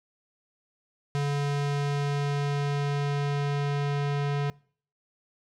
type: tone with low-pass filter sweep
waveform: square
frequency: 143.1 Hz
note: D3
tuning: 45 cents flat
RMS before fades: -27 dBFS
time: 1.15-4.5 s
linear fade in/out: 0 ms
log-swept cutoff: 6800 to 3800 Hz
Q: 0.78
effects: noise-tail reverb RT60 0.5 s tail -24 dB re dry